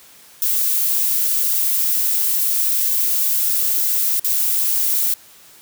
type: noise with dropouts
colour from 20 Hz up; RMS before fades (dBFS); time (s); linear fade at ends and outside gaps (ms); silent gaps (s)
violet; -18; 0.42-5.14; 2; 4.197-4.245
effects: white hiss -46 dBFS RMS until 5.61 s + high-pass 60 Hz 12 dB/octave